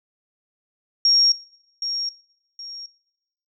sine tone with echo, 5570 Hz, F8, 5 cents flat, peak -13 dBFS, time 1.05-1.32 s, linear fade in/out 2 ms, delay 770 ms, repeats 2, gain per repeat -10 dB, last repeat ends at 2.86 s, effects noise-tail reverb RT60 0.9 s tail -24 dB re dry

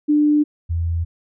sine tone pair in turn, 297.6 / 83.9 Hz, D4 / E2, +23 / +31 cents, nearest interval octave + minor seventh, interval 2192 cents, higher first, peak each -12 / -18 dBFS, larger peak first, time 0.08-0.44 / 0.69-1.05 s, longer neither, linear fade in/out 20 ms, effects none

